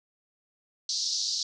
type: band-pass noise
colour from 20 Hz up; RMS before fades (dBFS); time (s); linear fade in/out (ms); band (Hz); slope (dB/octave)
white; -30; 0.89-1.43; 2; 4100 to 5800; 48
effects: none